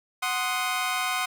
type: chord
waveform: 20% pulse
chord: C diminished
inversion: second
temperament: equal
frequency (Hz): 740 / 1046.5 / 1244.5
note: Gb5 / C6 / Eb6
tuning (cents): 0 / 0 / 0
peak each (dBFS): -25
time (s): 0.22-1.26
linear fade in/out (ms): 10
effects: none